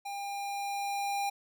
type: tone with level ramp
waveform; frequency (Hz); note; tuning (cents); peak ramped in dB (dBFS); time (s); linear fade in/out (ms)
square; 802; G5; +39; -37 to -30; 0.05-1.3; 10
effects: none